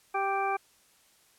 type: harmonic tone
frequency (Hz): 392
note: G4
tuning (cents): 0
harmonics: 1 / 2 / 3 / 4 / 6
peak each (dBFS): -34 / -29 / -33 / -38 / -37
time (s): 0.14-0.57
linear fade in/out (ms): 10
effects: white hiss -63 dBFS RMS until 1.38 s + low-pass 12000 Hz 12 dB/octave